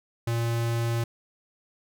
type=tone; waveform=square; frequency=116.54 Hz; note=A#2; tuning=in tune; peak=-25 dBFS; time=0.27-1.04 s; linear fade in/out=5 ms; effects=none